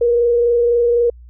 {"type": "tone with frequency modulation", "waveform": "sine", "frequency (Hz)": 475.6, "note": "A#4", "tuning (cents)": 35, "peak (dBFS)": -11, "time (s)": [0.01, 1.1], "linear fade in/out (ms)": 5, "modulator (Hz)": 23.9, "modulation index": 0.31, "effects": ["added 60 Hz sine -37 dBFS peak until 1.29 s"]}